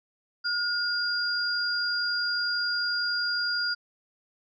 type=tone pair together; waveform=sine; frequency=1434 / 4815 Hz; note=F6 / D8; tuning=+45 / +42 cents; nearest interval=octave + major sixth; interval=2097 cents; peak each=-28 dBFS; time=0.44-3.75 s; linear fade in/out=20 ms; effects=none